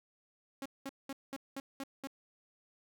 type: tone bursts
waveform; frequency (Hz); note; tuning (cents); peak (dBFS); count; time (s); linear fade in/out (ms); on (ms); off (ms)
sawtooth; 272.7; C#4; -28; -35; 7; 0.62-2.072; 2; 36; 200
effects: none

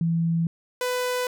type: tone pair in turn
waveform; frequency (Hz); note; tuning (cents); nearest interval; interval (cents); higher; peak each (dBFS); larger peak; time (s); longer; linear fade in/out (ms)
sine / sawtooth; 166.4 / 498.6; E3 / B4; +17 / +16; octave + perfect fifth; 1899; second; -20; neither; 0.01-0.47 / 0.81-1.27; neither; 2
effects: none

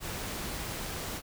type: noise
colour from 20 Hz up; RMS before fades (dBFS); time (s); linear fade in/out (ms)
pink; -37; 0-1.22; 50
effects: none

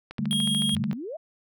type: click train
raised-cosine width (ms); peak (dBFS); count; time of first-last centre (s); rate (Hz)
0.3; -22; 12; 0.11-0.913; 13.7
type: chord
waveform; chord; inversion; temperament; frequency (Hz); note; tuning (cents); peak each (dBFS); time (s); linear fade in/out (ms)
sine; D suspended fourth; none; equal; 146.83 / 196 / 220; D3 / G3 / A3; 0 / 0 / 0; -31 / -29 / -28; 0.19-0.93; 0
type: tone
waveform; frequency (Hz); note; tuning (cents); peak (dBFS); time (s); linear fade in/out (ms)
square; 3262; G#7; -32; -25; 0.31-0.75; 0
type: exponential sweep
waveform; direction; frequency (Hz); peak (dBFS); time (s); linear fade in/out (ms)
sine; up; 76 to 689; -32; 0.73-1.17; 10
effects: none

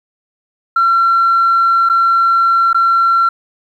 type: tone with dropouts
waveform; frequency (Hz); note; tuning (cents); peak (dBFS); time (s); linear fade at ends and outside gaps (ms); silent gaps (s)
sine; 1360; F6; -46; -7; 0.76-3.29; 5; 1.89-1.897 / 2.731-2.745
effects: tanh soft clip ceiling -5 dBFS + 8-bit

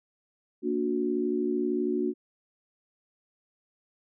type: chord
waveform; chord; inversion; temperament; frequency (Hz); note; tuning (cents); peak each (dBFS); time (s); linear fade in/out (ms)
sine; Bb augmented; none; just; 233.1 / 291.4 / 364.2; Bb3 / D4 / F#4; 0 / -13 / -27; -31 / -30 / -28; 0.62-2.14; 50
effects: none

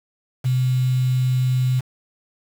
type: tone with quantisation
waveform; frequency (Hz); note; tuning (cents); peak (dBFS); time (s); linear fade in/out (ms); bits
sine; 127.8; C3; -40; -16; 0.44-1.81; 20; 6
effects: none

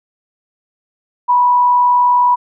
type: tone with frequency modulation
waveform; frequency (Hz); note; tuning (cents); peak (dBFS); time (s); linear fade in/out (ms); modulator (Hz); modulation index
sine; 980; B5; -14; -8; 1.28-2.36; 20; 59.5; 0.28
effects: none

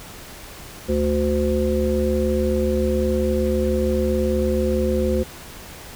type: harmonic tone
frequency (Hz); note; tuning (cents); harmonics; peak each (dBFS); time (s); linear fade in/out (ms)
73.42; D2; 0; 1 / 3 / 5 / 7; -23 / -23 / -23 / -23; 0.88-5.24; 20
effects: pink hiss -39 dBFS RMS until 5.95 s

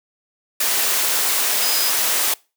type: tone in noise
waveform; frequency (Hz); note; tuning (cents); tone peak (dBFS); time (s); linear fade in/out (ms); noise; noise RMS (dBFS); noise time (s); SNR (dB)
sine; 5000; D#8; +8; -23; 1.62-1.9; 5; white; -19; 0.6-2.34; -7
effects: noise-tail reverb RT60 0.3 s tail -24 dB re dry + high-pass 400 Hz 12 dB/octave

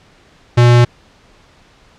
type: tone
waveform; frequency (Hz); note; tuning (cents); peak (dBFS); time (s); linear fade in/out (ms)
square; 120.6; B2; -41; -6; 0.57-0.85; 10
effects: pink hiss -48 dBFS RMS until 1.98 s + low-pass 5000 Hz 12 dB/octave

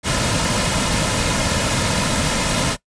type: noise with comb filter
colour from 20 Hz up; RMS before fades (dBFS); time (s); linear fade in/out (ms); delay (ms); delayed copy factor
pink; -19; 0.03-2.77; 50; 2.6; -0.5
effects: noise-tail reverb RT60 0.1 s tail -19 dB re dry + resampled to 22050 Hz

